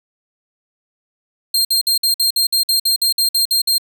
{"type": "tone bursts", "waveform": "sawtooth", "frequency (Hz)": 4194, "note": "C8", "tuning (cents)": 3, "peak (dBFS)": -10, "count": 14, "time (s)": [1.54, 3.782], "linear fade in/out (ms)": 5, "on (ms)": 110, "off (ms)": 54, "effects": []}